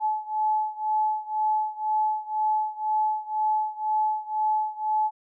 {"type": "beating tone pair", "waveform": "sine", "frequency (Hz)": [859, 861], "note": ["A5", "A5"], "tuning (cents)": [-42, -38], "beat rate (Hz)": 2, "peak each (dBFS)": [-25, -27], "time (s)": [0, 5.11], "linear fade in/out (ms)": 50, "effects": []}